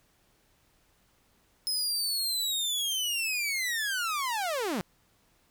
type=linear sweep; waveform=sawtooth; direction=down; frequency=5140 to 164.81 Hz; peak=-25 dBFS; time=1.67-4.81 s; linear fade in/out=0 ms; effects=pink hiss -67 dBFS RMS until 5.5 s